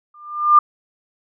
sine tone with exponential growth, 1199 Hz, D6, 36 cents sharp, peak -4 dBFS, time 0.14-0.59 s, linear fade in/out 5 ms, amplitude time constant 96 ms, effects none

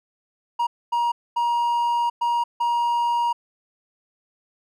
triangle tone bursts at uneven times, 948 Hz, A#5, 29 cents sharp, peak -17 dBFS, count 5, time 0.59-0.67 / 0.92-1.12 / 1.36-2.1 / 2.21-2.44 / 2.6-3.33 s, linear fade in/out 10 ms, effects none

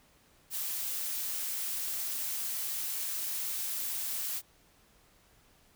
blue noise, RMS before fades -35 dBFS, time 0.5-4.42 s, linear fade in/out 50 ms, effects pink hiss -64 dBFS RMS until 5.75 s

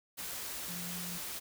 sine tone in noise, 175.5 Hz, F3, 9 cents sharp, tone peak -43 dBFS, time 0.68-1.19 s, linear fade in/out 20 ms, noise white, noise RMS -41 dBFS, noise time 0.17-1.4 s, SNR -5 dB, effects none

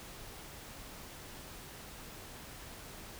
silence, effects pink hiss -49 dBFS RMS until 3.19 s

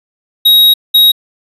square tone bursts at uneven times, 3800 Hz, A#7, 33 cents sharp, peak -4 dBFS, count 2, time 0.45-0.74 / 0.94-1.12 s, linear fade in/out 10 ms, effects resampled to 32000 Hz

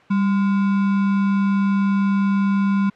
sine tone with sample-and-hold, 197.2 Hz, G3, 11 cents sharp, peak -15 dBFS, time 0.1-2.9 s, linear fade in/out 10 ms, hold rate 1225 Hz, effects white hiss -50 dBFS RMS until 2.95 s + low-pass 2000 Hz 12 dB/octave

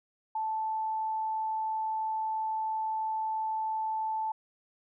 sine tone, 877 Hz, A5, 6 cents flat, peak -29 dBFS, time 0.35-4.32 s, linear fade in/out 5 ms, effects none

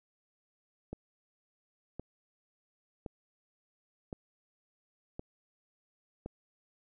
click train, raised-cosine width 2 ms, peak -26 dBFS, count 6, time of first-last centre 0.93-6.26 s, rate 0.938 Hz, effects none

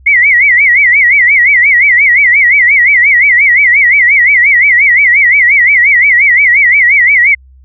sine tone with vibrato, 2093 Hz, C7, in tune, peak -3 dBFS, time 0.06-7.35 s, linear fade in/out 10 ms, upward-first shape sine, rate 5.7 Hz, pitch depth 170 cents each way, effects added 65 Hz sine -36 dBFS peak until 7.64 s

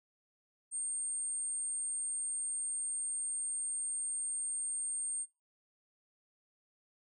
sine tone, 8630 Hz, C#9, 47 cents flat, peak -32 dBFS, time 0.71-5.26 s, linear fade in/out 50 ms, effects noise-tail reverb RT60 0.3 s tail -25 dB re dry + tanh soft clip ceiling -33 dBFS

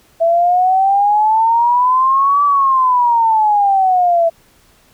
sine exponential two-way sweep, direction up then down, 659.3 to 1159 to 659.3 Hz, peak -9 dBFS, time 0.2-4.3 s, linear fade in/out 20 ms, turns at 2.44 s, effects pink hiss -51 dBFS RMS until 4.93 s

